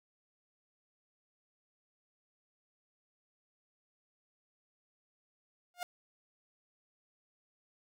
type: tone with exponential growth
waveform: sawtooth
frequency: 710 Hz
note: F5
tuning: 28 cents sharp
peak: -29 dBFS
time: 5.74-5.83 s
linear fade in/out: 1 ms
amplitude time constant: 18 ms
effects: none